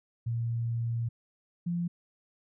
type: tone pair in turn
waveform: sine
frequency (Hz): 116.54 / 172.99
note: A#2 / F3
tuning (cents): 0 / -16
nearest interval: perfect fifth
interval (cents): 684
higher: second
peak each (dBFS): -28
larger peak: neither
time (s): 0.26-1.09 / 1.66-1.88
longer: first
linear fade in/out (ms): 10
effects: none